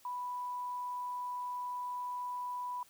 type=tone; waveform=sine; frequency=988 Hz; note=B5; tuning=in tune; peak=-36 dBFS; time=0.05-2.83 s; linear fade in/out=2 ms; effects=white hiss -63 dBFS RMS until 2.89 s